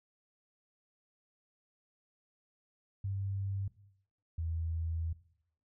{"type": "tone pair in turn", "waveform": "sine", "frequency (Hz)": [98, 82.03], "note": ["G2", "E2"], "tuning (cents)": [0, -8], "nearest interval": "minor third", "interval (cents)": 308, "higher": "first", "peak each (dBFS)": [-33, -33], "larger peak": "neither", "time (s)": [[3.04, 3.68], [4.38, 5.13]], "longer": "second", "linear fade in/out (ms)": 5, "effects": ["noise-tail reverb RT60 0.7 s tail -17 dB re dry"]}